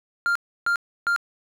triangle tone bursts, 1396.9 Hz, F6, in tune, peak -17 dBFS, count 3, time 0.26-1.162 s, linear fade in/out 0 ms, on 94 ms, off 310 ms, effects none

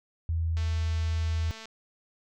sine tone with pitch glide, 82.2 to 81.49 Hz, E2 to E2, -4 to -19 cents, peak -25 dBFS, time 0.29-1.51 s, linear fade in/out 0 ms, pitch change -15 cents, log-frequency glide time 0.39-0.83 s
click train, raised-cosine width 0.2 ms, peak -27 dBFS, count 242, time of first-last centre 0.57-1.656 s, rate 222 Hz
effects none

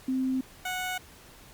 sine / 15% pulse tone pair in turn, 260.5 / 736.8 Hz, C4 / F#5, -7 / -7 cents, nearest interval octave + tritone, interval 1800 cents, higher second, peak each -25 / -24 dBFS, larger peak second, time 0.08-0.41 / 0.65-0.98 s, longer neither, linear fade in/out 5 ms, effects pink hiss -52 dBFS RMS until 1.53 s + Opus 48 kbps

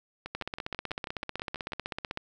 two click trains, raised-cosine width 0.3 ms, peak -21 / -17 dBFS, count 10 / 30, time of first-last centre 0.26-1.721 / 0.35-2.174 s, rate 6.16 / 15.9 Hz, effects none

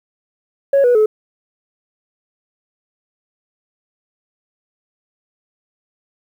sine tone with pitch steps, 554.4 / 488.2 / 430 Hz, C#5 / B4 / A4, 0 / -20 / -40 cents, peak -7 dBFS, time 0.73-1.06 s, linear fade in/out 5 ms, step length 110 ms, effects tanh soft clip ceiling -7 dBFS + 8-bit

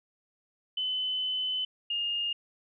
sine tone pair in turn, 3027 / 2832 Hz, F#7 / F7, +39 / +23 cents, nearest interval minor second, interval 116 cents, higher first, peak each -28 dBFS, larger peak neither, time 0.77-1.65 / 1.9-2.33 s, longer first, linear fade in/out 5 ms, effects none

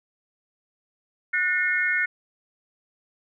sine tone cluster, 1465 / 1805 / 2152 Hz, F#6 / A6 / C7, -18 / +44 / +48 cents, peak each -25 dBFS, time 1.33-2.06 s, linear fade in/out 10 ms, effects none

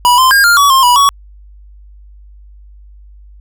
square tone with pitch steps, 977 / 1038 / 1616 / 1402 / 1135 / 1061 / 977 / 1123 Hz, B5 / C6 / G#6 / F6 / C#6 / C6 / B5 / C#6, -19 / -14 / -48 / +6 / +41 / +24 / -19 / +22 cents, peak -6 dBFS, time 0.05-1.09 s, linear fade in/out 0 ms, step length 130 ms, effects added 50 Hz sine -35 dBFS peak until 3.4 s

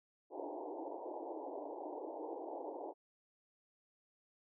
pink band-pass noise, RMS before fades -45 dBFS, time 0.3-2.94 s, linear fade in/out 50 ms, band 290 to 940 Hz, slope 96 dB/octave, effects none

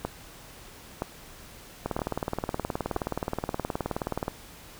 two click trains, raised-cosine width 1 ms, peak -14 / -14 dBFS, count 47 / 4, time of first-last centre 1.86-4.281 / 0.05-2.963 s, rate 19 / 1.03 Hz, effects pink hiss -48 dBFS RMS until 4.79 s

